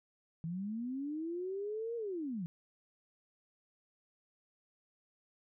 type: linear two-way sweep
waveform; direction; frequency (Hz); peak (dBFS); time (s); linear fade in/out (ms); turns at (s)
sine; up then down; 158.4 to 474.4 to 158.4; -36; 0.44-2.46; 0; 1.96
effects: none